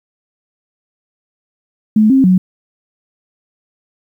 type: tone with pitch steps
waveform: sine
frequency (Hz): 215.4 / 266.8 / 184.5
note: A3 / C4 / F#3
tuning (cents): -37 / +34 / -5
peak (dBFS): -6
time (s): 1.96-2.38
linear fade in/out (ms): 5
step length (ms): 140
effects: 8-bit